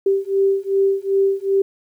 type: beating tone pair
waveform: sine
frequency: 390 / 392.6 Hz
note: G4 / G4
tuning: -9 / +3 cents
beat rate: 2.6 Hz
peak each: -18 / -18 dBFS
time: 0.06-1.62 s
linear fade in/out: 5 ms
effects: 9-bit